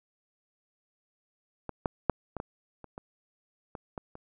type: clicks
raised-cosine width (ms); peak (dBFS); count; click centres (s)
1; -21 / -13 / -8 / -21 / -20 / -30 / -26 / -25 / -22 / -30; 10; 1.693 / 1.858 / 2.097 / 2.367 / 2.401 / 2.843 / 2.979 / 3.752 / 3.978 / 4.154
effects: none